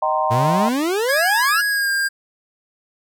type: chord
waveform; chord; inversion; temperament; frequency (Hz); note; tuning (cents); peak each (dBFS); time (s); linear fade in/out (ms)
sine; C minor seventh; first; equal with one note detuned; 622.3 / 769.6 / 932.3 / 1046.5; Eb5 / G5 / Bb5 / C6; 0 / -32 / 0 / 0; -22; 0.02-0.69; 5
type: exponential sweep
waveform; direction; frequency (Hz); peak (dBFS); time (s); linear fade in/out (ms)
40% pulse; up; 110 to 1480; -17; 0.3-1.62; 20
type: tone with pitch glide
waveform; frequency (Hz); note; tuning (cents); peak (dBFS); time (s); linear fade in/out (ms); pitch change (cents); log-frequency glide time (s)
square; 1661.2 to 1604.6; G#6 to G6; 0 to +40; -18; 1.08-2.09; 20; -60; 1.69-1.9
effects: none